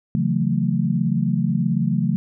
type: chord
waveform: sine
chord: F# minor seventh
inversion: second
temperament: just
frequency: 138.75 / 166.5 / 185 / 222 Hz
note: C#3 / E3 / F#3 / A3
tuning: +2 / +18 / 0 / +16 cents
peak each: -23 dBFS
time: 0.15-2.16 s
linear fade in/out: 0 ms
effects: none